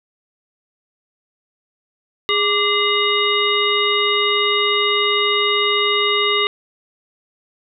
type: harmonic tone with a mistuned harmonic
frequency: 412.3 Hz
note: G#4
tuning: 13 cents flat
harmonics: 1 / 3 / 5 / 7 / 9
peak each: -21 / -21 / -21 / -21 / -21 dBFS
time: 2.29-6.47 s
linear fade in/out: 0 ms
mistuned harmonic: 3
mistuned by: -89 cents
effects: none